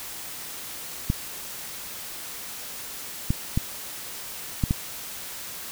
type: clicks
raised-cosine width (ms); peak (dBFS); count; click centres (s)
5; -9; 5; 1.101 / 3.305 / 3.575 / 4.638 / 4.709
effects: white hiss -37 dBFS RMS until 5.71 s